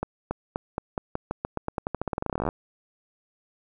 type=accelerating click train; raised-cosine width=1 ms; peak=-13 dBFS; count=30; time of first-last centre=0.03-2.489 s; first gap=280 ms; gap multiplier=0.89; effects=none